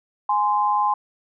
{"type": "tone pair together", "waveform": "sine", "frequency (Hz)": [833, 1038.7], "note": ["G#5", "C6"], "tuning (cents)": [5, -13], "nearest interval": "major third", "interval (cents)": 382, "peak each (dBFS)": -20, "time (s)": [0.29, 0.94], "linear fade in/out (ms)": 5, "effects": []}